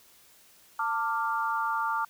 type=chord; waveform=sine; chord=D minor; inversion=second; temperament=equal with one note detuned; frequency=896.9 / 1174.7 / 1396.9 Hz; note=A5 / D6 / F6; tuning=+33 / 0 / 0 cents; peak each=-30 / -30 / -32 dBFS; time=0.79-2.05 s; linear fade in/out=5 ms; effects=white hiss -58 dBFS RMS until 2.09 s